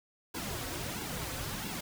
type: noise with flanger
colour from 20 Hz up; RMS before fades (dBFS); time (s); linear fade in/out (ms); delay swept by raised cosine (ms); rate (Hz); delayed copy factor
pink; -38; 0.34-1.81; 10; 1.6 to 5; 1.5; -0.75
effects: none